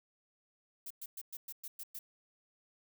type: noise bursts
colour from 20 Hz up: violet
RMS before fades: -44 dBFS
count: 8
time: 0.86-1.99 s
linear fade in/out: 5 ms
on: 45 ms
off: 110 ms
effects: none